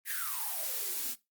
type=noise with high-pass filter sweep; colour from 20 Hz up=blue; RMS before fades=-35 dBFS; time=0.05-1.16 s; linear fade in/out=50 ms; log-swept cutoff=1900 to 220 Hz; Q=9.6; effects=noise-tail reverb RT60 0.2 s tail -18 dB re dry + Opus 32 kbps